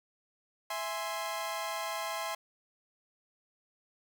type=chord; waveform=sawtooth; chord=E augmented; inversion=none; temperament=equal; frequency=659.3 / 830.6 / 1046.5 Hz; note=E5 / G#5 / B#5; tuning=0 / 0 / 0 cents; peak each=-35 / -36 / -34 dBFS; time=0.7-2.35 s; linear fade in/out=5 ms; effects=11-bit